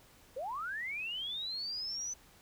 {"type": "linear sweep", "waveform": "sine", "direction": "up", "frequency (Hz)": [474, 6080], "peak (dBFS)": -36, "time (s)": [0.36, 2.14], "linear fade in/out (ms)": 10, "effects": ["pink hiss -61 dBFS RMS until 2.41 s"]}